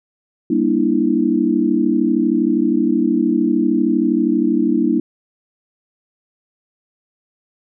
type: chord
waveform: sine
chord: E half-diminished seventh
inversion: first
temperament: just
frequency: 197.78 / 237.3 / 296.7 / 329.6 Hz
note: G3 / Bb3 / D4 / E4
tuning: +16 / +31 / +18 / 0 cents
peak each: -22 / -18 / -18 / -18 dBFS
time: 0.5-5 s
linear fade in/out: 5 ms
effects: none